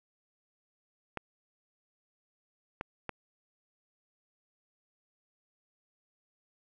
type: clicks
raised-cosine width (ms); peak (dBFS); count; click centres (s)
0.5; -20; 3; 1.173 / 2.811 / 3.093
effects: none